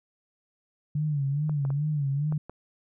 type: tone with vibrato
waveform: sine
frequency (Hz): 144.9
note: D3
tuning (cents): -23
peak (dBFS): -24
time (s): 0.95-2.38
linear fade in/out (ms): 5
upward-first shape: sine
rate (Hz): 2.4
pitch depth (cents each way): 100
type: clicks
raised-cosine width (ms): 1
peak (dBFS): -26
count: 5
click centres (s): 1.495 / 1.651 / 1.704 / 2.324 / 2.496
effects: none